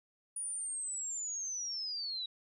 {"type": "linear sweep", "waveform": "sine", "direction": "down", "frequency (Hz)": [9680, 3835], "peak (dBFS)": -36, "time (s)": [0.36, 2.26], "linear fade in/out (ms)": 5, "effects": []}